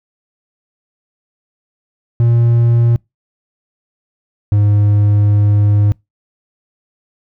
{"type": "tone pair in turn", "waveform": "triangle", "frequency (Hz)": [117.8, 103.26], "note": ["A#2", "G#2"], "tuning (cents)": [19, -9], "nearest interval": "major second", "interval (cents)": 228, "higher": "first", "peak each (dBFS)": -6, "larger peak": "neither", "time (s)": [[2.2, 2.96], [4.52, 5.92]], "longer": "second", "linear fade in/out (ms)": 0, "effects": ["noise-tail reverb RT60 0.2 s tail -26 dB re dry"]}